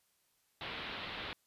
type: low-pass noise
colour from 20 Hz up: white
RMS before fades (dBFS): -43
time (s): 0.61-1.33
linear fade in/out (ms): 0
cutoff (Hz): 3900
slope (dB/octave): 48
effects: white hiss -75 dBFS RMS until 1.46 s + resampled to 32000 Hz